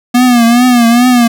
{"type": "tone with vibrato", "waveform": "square", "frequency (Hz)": 241.1, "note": "B3", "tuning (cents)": -41, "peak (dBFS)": -5, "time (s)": [0.14, 1.28], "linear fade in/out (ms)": 10, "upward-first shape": "triangle", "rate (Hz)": 2.4, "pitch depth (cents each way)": 92, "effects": []}